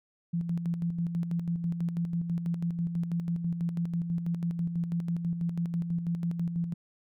sine tone with tremolo, 170 Hz, F3, 46 cents flat, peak -26 dBFS, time 0.33-6.74 s, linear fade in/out 10 ms, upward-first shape square, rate 6.1 Hz, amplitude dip 50%, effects none

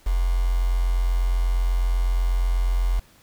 sine tone with quantisation, 44.1 Hz, F1, 18 cents sharp, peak -18 dBFS, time 0.06-3 s, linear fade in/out 10 ms, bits 6, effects pink hiss -55 dBFS RMS until 3.22 s

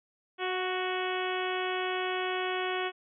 harmonic tone with a mistuned harmonic, 370 Hz, F#4, in tune, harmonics 1 / 2 / 3 / 4 / 5 / 6 / 7 / 8 / 9, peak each -33 / -36 / -38 / -39 / -40 / -41 / -41 / -42 / -43 dBFS, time 0.38-2.92 s, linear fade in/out 50 ms, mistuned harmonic 2, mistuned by -18 cents, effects none

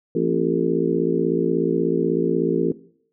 harmonic tone with a mistuned harmonic, 56.4 Hz, A1, 44 cents sharp, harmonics 3 / 4 / 5 / 6 / 7 / 8, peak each -26 / -27 / -26 / -24 / -24 / -24 dBFS, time 0.15-2.72 s, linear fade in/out 5 ms, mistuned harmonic 5, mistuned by -97 cents, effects noise-tail reverb RT60 0.6 s tail -18 dB re dry

